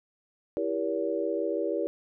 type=chord; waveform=sine; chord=E diminished seventh; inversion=none; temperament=just; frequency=329.6 / 395.6 / 474.7 / 569.6 Hz; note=E4 / G4 / Bb4 / Db5; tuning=0 / +16 / +31 / +47 cents; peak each=-32 dBFS; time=0.57-1.87 s; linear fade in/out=0 ms; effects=none